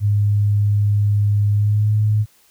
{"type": "tone with pitch glide", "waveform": "sine", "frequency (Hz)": [103, 106.45], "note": ["G#2", "G#2"], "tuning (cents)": [-14, 43], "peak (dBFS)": -13, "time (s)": [0, 2.26], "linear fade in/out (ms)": 50, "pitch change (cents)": 57, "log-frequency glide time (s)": [1.52, 1.93], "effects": ["white hiss -55 dBFS RMS until 2.5 s"]}